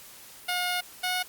10% pulse tone pair in turn, 718 / 729.3 Hz, F5 / F#5, +48 / -25 cents, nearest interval unison, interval 27 cents, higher second, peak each -18 dBFS, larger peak neither, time 0.48-0.81 / 1.03-1.23 s, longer first, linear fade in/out 10 ms, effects white hiss -48 dBFS RMS until 1.28 s + Opus 48 kbps

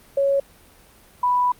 sine tone pair in turn, 554.4 / 987.8 Hz, C#5 / B5, 0 / 0 cents, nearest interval minor seventh, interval 1000 cents, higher second, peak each -16 dBFS, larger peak neither, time 0.17-0.4 / 1.23-1.52 s, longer second, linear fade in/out 5 ms, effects pink hiss -51 dBFS RMS until 1.59 s + Opus 32 kbps

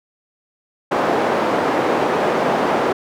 white band-pass noise, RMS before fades -18 dBFS, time 0.91-2.93 s, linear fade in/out 10 ms, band 270 to 760 Hz, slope 12 dB/octave, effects none

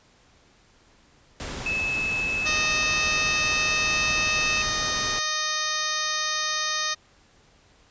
pink noise, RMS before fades -34 dBFS, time 1.4-5.19 s, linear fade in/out 0 ms
sine tone, 2600 Hz, E7, 24 cents flat, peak -24 dBFS, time 1.66-4.62 s, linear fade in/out 2 ms
harmonic tone, 617 Hz, D#5, 15 cents flat, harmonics 1 / 2 / 3 / 4 / 5 / 6 / 7 / 8 / 9 / 10, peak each -41 / -31 / -31 / -37 / -39 / -32 / -35 / -35 / -35 / -31 dBFS, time 2.45-6.95 s, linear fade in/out 20 ms
effects pink hiss -58 dBFS RMS until 7.9 s + resampled to 16000 Hz

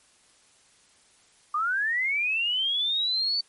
sine linear sweep, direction up, 1176 to 4547 Hz, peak -23 dBFS, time 1.54-3.41 s, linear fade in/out 5 ms, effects white hiss -60 dBFS RMS until 3.48 s + MP3 48 kbps

